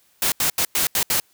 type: noise bursts at uneven times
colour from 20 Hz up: white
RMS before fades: -20 dBFS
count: 6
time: 0.22-0.32 / 0.4-0.5 / 0.58-0.65 / 0.75-0.87 / 0.95-1.03 / 1.1-1.2 s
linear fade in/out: 2 ms
effects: white hiss -60 dBFS RMS until 1.33 s